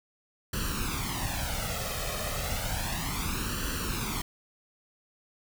pink noise with flanger, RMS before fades -32 dBFS, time 0.53-4.22 s, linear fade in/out 5 ms, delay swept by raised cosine 0.68 to 1.63 ms, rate 0.32 Hz, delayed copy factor +0.75, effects none

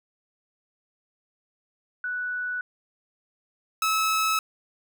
sine / sawtooth tone pair in turn, 1480 / 1296.3 Hz, F#6 / E6, 0 / -29 cents, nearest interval major second, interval 229 cents, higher first, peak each -27 / -18 dBFS, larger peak second, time 2.04-2.61 / 3.82-4.39 s, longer neither, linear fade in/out 2 ms, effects none

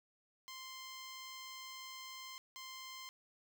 10% pulse tone bursts at uneven times, 1046.5 Hz, C6, in tune, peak -39 dBFS, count 2, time 0.48-2.38 / 2.56-3.09 s, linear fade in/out 0 ms, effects none

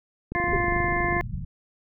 click train, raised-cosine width 3 ms, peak -19 dBFS, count 22, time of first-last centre 0.32-1.167 s, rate 24.8 Hz
harmonic tone, 349.2 Hz, F4, in tune, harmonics 1 / 2 / 3 / 5 / 6, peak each -29 / -29 / -29 / -29 / -29 dBFS, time 0.35-1.21 s, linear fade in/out 0 ms
pink low-pass noise, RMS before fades -32 dBFS, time 0.46-1.45 s, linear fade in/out 5 ms, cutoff 190 Hz, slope 48 dB/octave
sine tone with exponential decay, 387.8 Hz, G4, 19 cents flat, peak -19 dBFS, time 0.53-0.62 s, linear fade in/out 5 ms, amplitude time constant 19 ms
effects none

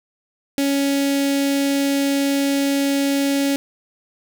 sawtooth tone with notch filter, 278.6 Hz, C#4, 9 cents sharp, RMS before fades -19 dBFS, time 0.58-3.56 s, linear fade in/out 0 ms, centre 1100 Hz, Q 0.76, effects none

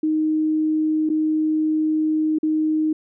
sine tone with dropouts, 311.1 Hz, D#4, in tune, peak -17 dBFS, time 0.03-2.93 s, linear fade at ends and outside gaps 5 ms, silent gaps 1.092-1.099 / 2.386-2.43 s, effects none

